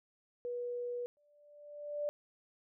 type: tone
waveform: sine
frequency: 485.6 Hz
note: B4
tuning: 29 cents flat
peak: -36 dBFS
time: 0.45-1.06 s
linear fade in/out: 0 ms
type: tone with exponential growth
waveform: sine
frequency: 587.3 Hz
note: D5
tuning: in tune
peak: -31 dBFS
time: 1.17-2.09 s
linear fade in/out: 0 ms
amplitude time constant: 200 ms
effects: none